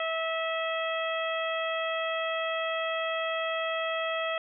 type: harmonic tone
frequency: 650 Hz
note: E5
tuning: 24 cents flat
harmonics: 1 / 2 / 3 / 4 / 5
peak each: -31 / -34 / -36 / -37 / -38 dBFS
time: 0-4.38 s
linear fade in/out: 2 ms
effects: none